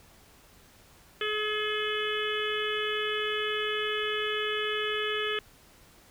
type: harmonic tone with a mistuned harmonic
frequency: 425.6 Hz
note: G#4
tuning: 42 cents sharp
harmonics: 1 / 3 / 4 / 5 / 6 / 7 / 8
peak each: -32 / -36 / -35 / -39 / -38 / -35 / -38 dBFS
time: 1.21-5.39 s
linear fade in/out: 2 ms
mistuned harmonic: 7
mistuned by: +18 cents
effects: pink hiss -57 dBFS RMS until 6.1 s